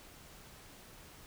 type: silence
effects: pink hiss -55 dBFS RMS until 1.26 s